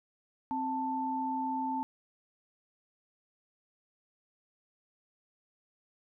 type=tone pair together; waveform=sine; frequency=262.6 / 883.8 Hz; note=C4 / A5; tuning=+6 / +7 cents; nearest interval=octave + major sixth; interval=2101 cents; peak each=-35 / -32 dBFS; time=0.51-1.83 s; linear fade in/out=0 ms; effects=none